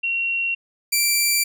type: tone pair in turn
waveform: sine / 10% pulse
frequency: 2739 / 2347 Hz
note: F7 / D7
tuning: -34 / -2 cents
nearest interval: minor third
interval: 268 cents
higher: first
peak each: -20 / -8 dBFS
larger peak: second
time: 0.03-0.55 / 0.92-1.44 s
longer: neither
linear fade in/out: 10 ms
effects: none